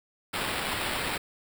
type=noise with sample-and-hold; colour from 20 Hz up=blue; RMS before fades=-31 dBFS; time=0.33-1.18 s; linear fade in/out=10 ms; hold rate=6300 Hz; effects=none